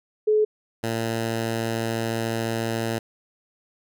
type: tone pair in turn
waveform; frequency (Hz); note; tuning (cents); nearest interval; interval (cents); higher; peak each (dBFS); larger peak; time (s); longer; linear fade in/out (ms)
sine / 10% pulse; 427.6 / 113.98; A4 / A#2; -49 / -38; octave + major seventh; 2289; first; -16; neither; 0.27-0.45 / 0.83-2.99; second; 10
effects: none